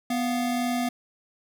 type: tone pair together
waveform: square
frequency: 246.9 / 698.3 Hz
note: B3 / F5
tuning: 0 / 0 cents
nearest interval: octave + tritone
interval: 1800 cents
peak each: -26 / -31 dBFS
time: 0.1-0.89 s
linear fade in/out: 5 ms
effects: none